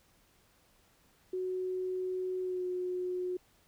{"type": "tone with pitch glide", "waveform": "sine", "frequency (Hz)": [369.8, 363], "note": ["F#4", "F#4"], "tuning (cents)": [-1, -33], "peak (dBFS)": -32, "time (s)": [1.33, 3.37], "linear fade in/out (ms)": 5, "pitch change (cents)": -32, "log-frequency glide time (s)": [2.41, 2.65], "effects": ["pink hiss -67 dBFS RMS until 3.67 s"]}